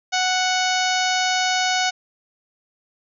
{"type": "harmonic tone", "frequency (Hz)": 740, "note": "F#5", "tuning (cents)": 0, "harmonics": [1, 2, 3, 4, 5, 6, 7, 8, 9], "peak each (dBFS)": [-22, -25, -27, -28, -29, -30, -30, -31, -32], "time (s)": [0.12, 1.91], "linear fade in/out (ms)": 20, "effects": []}